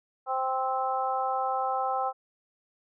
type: harmonic tone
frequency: 261.6 Hz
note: C4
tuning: in tune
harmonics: 2 / 3 / 4 / 5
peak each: -34 / -28 / -34 / -33 dBFS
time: 0.26-2.13 s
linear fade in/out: 50 ms
effects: none

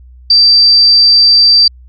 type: tone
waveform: sine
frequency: 4674 Hz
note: D8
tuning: 9 cents flat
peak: -3 dBFS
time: 0.3-1.68 s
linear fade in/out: 5 ms
effects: added 62 Hz sine -34 dBFS peak until 1.88 s

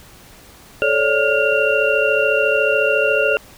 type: tone cluster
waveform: sine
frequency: 435.8 / 548 / 582 / 1418 / 2756 Hz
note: A4 / C#5 / D5 / F6 / F7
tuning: -17 / -20 / -16 / +26 / -24 cents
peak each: -20 dBFS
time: 0.82-3.37 s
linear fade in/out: 0 ms
effects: pink hiss -44 dBFS RMS until 3.57 s

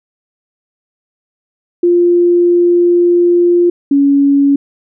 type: tone pair in turn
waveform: sine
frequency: 349.2 / 280.6 Hz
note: F4 / C#4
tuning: 0 / +21 cents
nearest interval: major third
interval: 379 cents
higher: first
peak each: -6 dBFS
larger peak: neither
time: 1.83-3.7 / 3.91-4.56 s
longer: first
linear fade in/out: 5 ms
effects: none

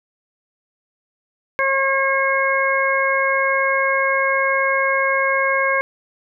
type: harmonic tone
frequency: 541 Hz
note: C#5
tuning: 42 cents flat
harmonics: 1 / 2 / 3 / 4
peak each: -21 / -21 / -21 / -21 dBFS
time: 1.59-5.81 s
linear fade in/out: 0 ms
effects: none

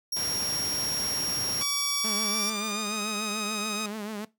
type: tone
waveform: sawtooth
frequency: 5588 Hz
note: F8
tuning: in tune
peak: -25 dBFS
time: 0.12-2.5 s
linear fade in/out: 5 ms
type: noise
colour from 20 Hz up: pink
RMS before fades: -36 dBFS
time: 0.16-1.63 s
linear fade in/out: 5 ms
type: tone with pitch glide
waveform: 10% pulse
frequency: 1145 to 1255.9 Hz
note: D6 to D#6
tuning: -44 to +16 cents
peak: -22 dBFS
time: 1.61-3.86 s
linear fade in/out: 2 ms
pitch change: +160 cents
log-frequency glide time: 2.21-3.02 s
type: tone with vibrato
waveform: sawtooth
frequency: 211.9 Hz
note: G#3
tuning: 35 cents sharp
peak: -29 dBFS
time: 2.04-4.25 s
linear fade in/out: 5 ms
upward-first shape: triangle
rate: 6.9 Hz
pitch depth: 94 cents each way
effects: noise-tail reverb RT60 0.2 s tail -19 dB re dry + high-pass 100 Hz 12 dB/octave

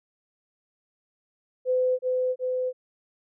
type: tone with echo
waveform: sine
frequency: 508 Hz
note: B4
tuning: 49 cents sharp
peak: -20 dBFS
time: 1.65-1.99 s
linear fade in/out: 50 ms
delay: 370 ms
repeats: 2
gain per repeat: -2 dB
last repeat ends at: 2.73 s
effects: none

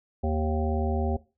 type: harmonic tone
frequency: 77.78 Hz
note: D#2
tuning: in tune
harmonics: 1 / 3 / 5 / 7 / 9 / 10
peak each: -26 / -31 / -33 / -34 / -36 / -36 dBFS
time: 0.23-1.17 s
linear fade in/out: 10 ms
effects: noise-tail reverb RT60 0.3 s tail -19 dB re dry

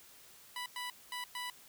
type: tone bursts at uneven times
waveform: 15% pulse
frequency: 987.8 Hz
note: B5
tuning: in tune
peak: -32 dBFS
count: 4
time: 0.56-0.66 / 0.76-0.9 / 1.12-1.24 / 1.35-1.5 s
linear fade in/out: 2 ms
effects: white hiss -58 dBFS RMS until 1.68 s

